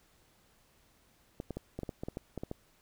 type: clicks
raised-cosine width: 2 ms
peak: -24 dBFS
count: 12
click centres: 1.401 / 1.507 / 1.57 / 1.79 / 1.833 / 1.892 / 2.035 / 2.085 / 2.171 / 2.377 / 2.435 / 2.514 s
effects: pink hiss -67 dBFS RMS until 2.81 s